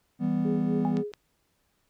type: chord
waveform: triangle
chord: E minor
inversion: none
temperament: just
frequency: 164.81 / 197.78 / 247.2 Hz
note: E3 / G3 / B3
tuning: 0 / +16 / +2 cents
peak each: -28 / -27 / -25 dBFS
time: 0.19-1.04 s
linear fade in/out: 50 ms
type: tone with tremolo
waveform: sine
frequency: 415.3 Hz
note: G#4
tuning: in tune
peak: -29 dBFS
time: 0.45-1.12 s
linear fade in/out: 2 ms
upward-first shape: sine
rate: 4 Hz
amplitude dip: 85%
type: tone with exponential decay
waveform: sine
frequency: 815 Hz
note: G#5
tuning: 33 cents flat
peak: -27 dBFS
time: 0.85-1.03 s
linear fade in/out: 0 ms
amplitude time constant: 39 ms
type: clicks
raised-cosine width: 0.2 ms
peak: -24 dBFS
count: 2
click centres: 0.97 / 1.137 s
effects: pink hiss -72 dBFS RMS until 1.89 s